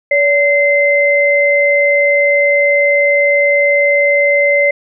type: tone pair together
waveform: sine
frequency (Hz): 571 / 2070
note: D5 / C7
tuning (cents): -49 / -19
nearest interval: octave + minor seventh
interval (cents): 2230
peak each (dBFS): -11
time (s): 0.11-4.71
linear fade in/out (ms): 5
effects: none